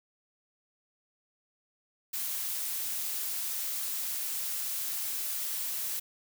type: noise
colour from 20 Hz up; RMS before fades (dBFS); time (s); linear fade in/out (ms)
blue; -34; 2.13-6; 10
effects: none